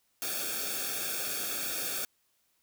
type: noise with comb filter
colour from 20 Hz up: white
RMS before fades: -34 dBFS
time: 0.22-2.05 s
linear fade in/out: 0 ms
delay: 1 ms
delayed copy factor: -1
effects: white hiss -73 dBFS RMS until 2.62 s

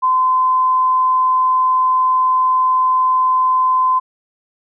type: tone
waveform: sine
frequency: 1027 Hz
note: C6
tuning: 33 cents flat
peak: -11 dBFS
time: 0.02-4 s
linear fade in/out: 20 ms
effects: none

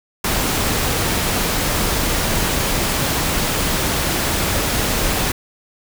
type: noise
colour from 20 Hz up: pink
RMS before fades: -19 dBFS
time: 0.24-5.32 s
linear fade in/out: 5 ms
effects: none

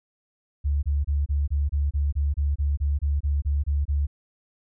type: tone bursts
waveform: sine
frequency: 71.8 Hz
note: D2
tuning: 39 cents flat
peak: -20 dBFS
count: 16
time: 0.64-4.07 s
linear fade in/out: 20 ms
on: 190 ms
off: 26 ms
effects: none

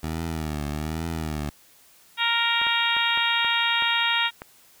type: tone with vibrato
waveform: 15% pulse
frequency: 77.78 Hz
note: D#2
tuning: in tune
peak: -21 dBFS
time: 0.03-1.5 s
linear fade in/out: 5 ms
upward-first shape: triangle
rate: 1.2 Hz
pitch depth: 120 cents each way
type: harmonic tone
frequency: 466.2 Hz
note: A#4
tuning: in tune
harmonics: 2 / 3 / 4 / 5 / 6 / 7 / 8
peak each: -28 / -28 / -28 / -28 / -28 / -28 / -28 dBFS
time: 2.17-4.31 s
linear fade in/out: 50 ms
type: clicks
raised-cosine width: 0.5 ms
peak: -20 dBFS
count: 7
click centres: 2.616 / 2.668 / 2.967 / 3.175 / 3.447 / 3.823 / 4.419 s
effects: white hiss -55 dBFS RMS until 4.8 s

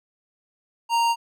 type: tone with tanh clipping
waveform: sine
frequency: 930 Hz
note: A#5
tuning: 4 cents flat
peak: -20 dBFS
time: 0.89-1.16 s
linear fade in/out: 50 ms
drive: 18 dB
effects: none

